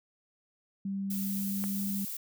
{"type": "tone with pitch glide", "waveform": "sine", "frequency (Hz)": [196, 198.28], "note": ["G3", "G3"], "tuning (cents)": [0, 20], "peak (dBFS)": -31, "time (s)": [0.85, 2.05], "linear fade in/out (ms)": 5, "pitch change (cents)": 20, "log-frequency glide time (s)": [1.09, 1.71]}
{"type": "noise", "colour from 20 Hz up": "violet", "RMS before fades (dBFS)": -38, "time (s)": [1.1, 2.17], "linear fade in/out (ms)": 5}
{"type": "click", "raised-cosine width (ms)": 0.5, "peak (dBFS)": -26, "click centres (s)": 1.64}
{"effects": []}